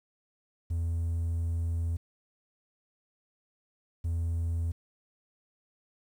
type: tone pair in turn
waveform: triangle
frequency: 83.8 / 83.8 Hz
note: E2 / E2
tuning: +29 / +29 cents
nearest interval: unison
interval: 0 cents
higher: neither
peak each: -25 dBFS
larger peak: neither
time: 0.7-1.97 / 4.04-4.72 s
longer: first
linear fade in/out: 10 ms
effects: tanh soft clip ceiling -21 dBFS + 10-bit